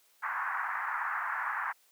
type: band-pass noise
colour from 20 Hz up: white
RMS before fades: -34 dBFS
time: 0.22-1.73 s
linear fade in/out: 20 ms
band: 850 to 1800 Hz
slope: 48 dB/octave
effects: white hiss -66 dBFS RMS until 1.91 s + high-pass 400 Hz 12 dB/octave